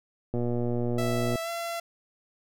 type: click train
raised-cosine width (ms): 2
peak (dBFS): -17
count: 123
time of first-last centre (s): 0.34-1.357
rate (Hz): 120
type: tone with pitch glide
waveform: sawtooth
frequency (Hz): 659.3 to 678.2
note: E5 to E5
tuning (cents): 0 to +49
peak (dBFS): -27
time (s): 0.98-1.8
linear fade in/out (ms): 5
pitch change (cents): +49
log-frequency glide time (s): 1.42-1.49
effects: none